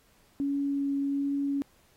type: tone with vibrato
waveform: sine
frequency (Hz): 279.9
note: C#4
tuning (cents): +17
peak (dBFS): -26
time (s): 0.4-1.62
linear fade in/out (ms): 0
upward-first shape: triangle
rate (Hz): 1.3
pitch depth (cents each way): 9
effects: pink hiss -64 dBFS RMS until 1.96 s + AAC 48 kbps